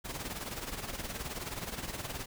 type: noise with tremolo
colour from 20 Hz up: pink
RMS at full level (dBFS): -37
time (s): 0.04-2.26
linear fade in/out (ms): 20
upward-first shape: sine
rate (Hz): 19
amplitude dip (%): 65
effects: none